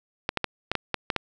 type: clicks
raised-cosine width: 0.3 ms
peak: -8 dBFS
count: 8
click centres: 0.291 / 0.373 / 0.443 / 0.716 / 0.753 / 0.943 / 1.102 / 1.163 s
effects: none